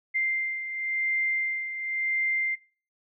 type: beating tone pair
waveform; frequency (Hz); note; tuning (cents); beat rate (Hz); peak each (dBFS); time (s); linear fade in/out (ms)
sine; 2093 / 2093.94; C7 / C7; 0 / +1; 0.94; -26 / -33; 0.14-2.56; 20
effects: noise-tail reverb RT60 0.4 s tail -23 dB re dry